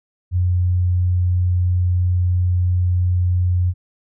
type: tone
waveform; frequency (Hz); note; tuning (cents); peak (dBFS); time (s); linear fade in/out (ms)
sine; 89.7; F2; +47; -14; 0.31-3.74; 50
effects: none